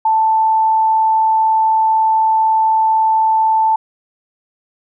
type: tone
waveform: sine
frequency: 882 Hz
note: A5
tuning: 4 cents sharp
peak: -10 dBFS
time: 0.05-3.76 s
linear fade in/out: 5 ms
effects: none